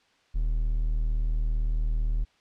triangle tone, 38.89 Hz, D#1, in tune, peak -21 dBFS, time 0.34-2.25 s, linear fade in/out 20 ms, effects white hiss -64 dBFS RMS until 2.4 s + low-pass 4000 Hz 12 dB/octave

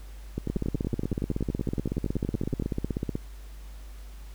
two click trains, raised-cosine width 3 ms, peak -15 / -16 dBFS, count 44 / 25, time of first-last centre 0.5-3.154 / 0.38-2.623 s, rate 16.2 / 10.7 Hz, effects added 50 Hz sine -40 dBFS peak until 4.34 s + pink hiss -55 dBFS RMS until 4.34 s

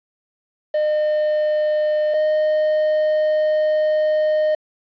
triangle tone pair in turn, 608 / 615.1 Hz, D#5 / D#5, -40 / -20 cents, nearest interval unison, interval 20 cents, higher second, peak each -14 / -13 dBFS, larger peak second, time 0.74-2.14 / 2.14-4.55 s, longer second, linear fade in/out 5 ms, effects resampled to 11025 Hz + 8-bit

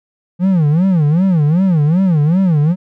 triangle tone with vibrato, 168 Hz, E3, 33 cents sharp, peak -7 dBFS, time 0.39-2.76 s, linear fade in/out 50 ms, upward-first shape sine, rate 2.6 Hz, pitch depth 250 cents each way, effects none

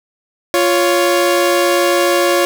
sawtooth tone pair together, 349.2 / 557.3 Hz, F4 / C#5, 0 / +9 cents, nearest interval minor sixth, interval 809 cents, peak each -10 dBFS, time 0.54-2.45 s, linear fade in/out 0 ms, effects 7-bit

